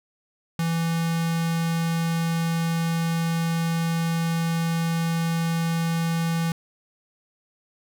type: tone with notch filter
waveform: square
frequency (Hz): 165.9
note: E3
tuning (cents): +11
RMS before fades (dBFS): -24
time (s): 0.59-6.52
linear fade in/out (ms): 2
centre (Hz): 430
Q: 1.4
effects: none